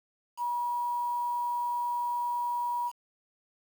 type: tone with quantisation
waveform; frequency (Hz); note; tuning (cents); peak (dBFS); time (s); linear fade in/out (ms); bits
sine; 963; B5; -44; -28; 0.37-2.92; 50; 8
effects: none